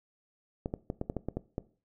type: clicks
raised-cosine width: 2 ms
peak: -19 dBFS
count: 9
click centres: 0.659 / 0.739 / 0.901 / 1.014 / 1.099 / 1.167 / 1.286 / 1.37 / 1.581 s
effects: noise-tail reverb RT60 0.4 s tail -19 dB re dry